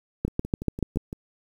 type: two click trains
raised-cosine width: 3 ms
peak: -20 / -10 dBFS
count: 6 / 6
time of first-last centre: 0.28-1.129 / 0.25-0.972 s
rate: 5.89 / 6.93 Hz
effects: 8-bit